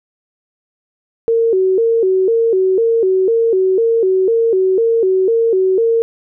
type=tone with vibrato; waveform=sine; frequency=415.3 Hz; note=G#4; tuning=in tune; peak=-10 dBFS; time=1.28-6.02 s; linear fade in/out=0 ms; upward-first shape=square; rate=2 Hz; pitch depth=170 cents each way; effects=none